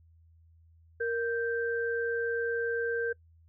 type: tone pair together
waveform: sine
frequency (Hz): 466.2 / 1568.1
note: A#4 / G6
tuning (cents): 0 / 0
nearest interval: octave + major sixth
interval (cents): 2100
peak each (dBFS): -29 / -33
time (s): 1-3.13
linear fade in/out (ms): 10
effects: noise-tail reverb RT60 0.1 s tail -24 dB re dry + added 82 Hz sine -57 dBFS peak until 3.48 s